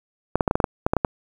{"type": "clicks", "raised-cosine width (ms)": 1, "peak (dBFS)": -4, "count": 11, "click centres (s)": [0.356, 0.408, 0.478, 0.511, 0.555, 0.602, 0.642, 0.865, 0.935, 0.967, 1.048], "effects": ["7-bit"]}